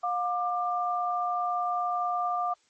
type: tone pair together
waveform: sine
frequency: 712.8 / 1189 Hz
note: F5 / D6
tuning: +35 / +21 cents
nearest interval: major sixth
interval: 886 cents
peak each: -28 / -29 dBFS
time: 0.03-2.54 s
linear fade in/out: 10 ms
effects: white hiss -66 dBFS RMS until 2.69 s + MP3 32 kbps